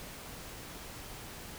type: silence
effects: pink hiss -46 dBFS RMS until 1.58 s